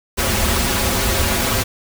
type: noise with comb filter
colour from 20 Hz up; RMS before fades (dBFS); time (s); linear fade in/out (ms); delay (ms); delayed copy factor
pink; -18; 0.17-1.64; 20; 6.6; -1
effects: none